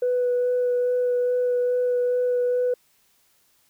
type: tone with vibrato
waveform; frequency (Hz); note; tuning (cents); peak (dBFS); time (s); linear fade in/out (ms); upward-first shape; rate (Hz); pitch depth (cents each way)
sine; 493.9; B4; 0; -18; 0.02-2.74; 5; sine; 2.4; 10
effects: tanh soft clip ceiling -16 dBFS + white hiss -63 dBFS RMS until 3.69 s